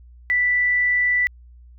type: tone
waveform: sine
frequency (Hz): 1974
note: B6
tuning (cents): -1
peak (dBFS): -16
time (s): 0.3-1.27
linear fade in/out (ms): 0
effects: added 60 Hz sine -43 dBFS peak until 1.78 s